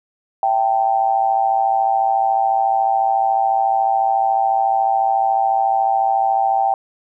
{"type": "tone with amplitude modulation", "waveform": "sine", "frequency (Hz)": 782, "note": "G5", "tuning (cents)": -4, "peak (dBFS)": -10, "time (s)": [0.43, 6.74], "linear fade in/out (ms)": 2, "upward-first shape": "sine", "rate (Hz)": 114, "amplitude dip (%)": 80, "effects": []}